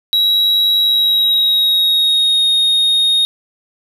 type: tone with pitch glide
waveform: triangle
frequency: 3870 to 3719 Hz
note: B7 to A#7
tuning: -36 to -5 cents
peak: -9 dBFS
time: 0.13-3.25 s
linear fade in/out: 0 ms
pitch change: -69 cents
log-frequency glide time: 0.79-2.46 s
effects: none